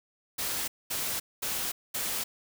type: noise bursts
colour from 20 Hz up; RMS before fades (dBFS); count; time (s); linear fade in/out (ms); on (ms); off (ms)
white; -32; 4; 0.38-2.24; 10; 300; 220
effects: none